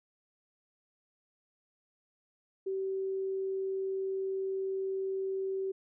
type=tone; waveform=sine; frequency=384.3 Hz; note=G4; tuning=34 cents flat; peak=-31 dBFS; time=2.66-5.72 s; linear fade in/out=10 ms; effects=none